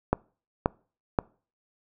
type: click train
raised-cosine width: 1 ms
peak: -7 dBFS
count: 3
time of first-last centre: 0.13-1.188 s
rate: 1.89 Hz
effects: noise-tail reverb RT60 0.4 s tail -25 dB re dry